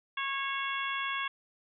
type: harmonic tone with a mistuned harmonic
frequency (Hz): 548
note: C#5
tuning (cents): -20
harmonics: 2 / 3 / 4 / 5 / 6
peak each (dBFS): -35 / -37 / -38 / -39 / -40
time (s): 0.17-1.28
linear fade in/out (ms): 5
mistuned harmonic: 6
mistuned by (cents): +36
effects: none